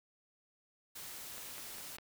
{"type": "noise", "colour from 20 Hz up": "white", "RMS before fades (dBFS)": -47, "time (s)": [0.95, 1.97], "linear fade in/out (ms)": 10}
{"type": "click train", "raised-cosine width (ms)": 0.3, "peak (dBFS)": -32, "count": 4, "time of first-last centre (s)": [1.38, 1.985], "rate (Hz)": 4.96}
{"effects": []}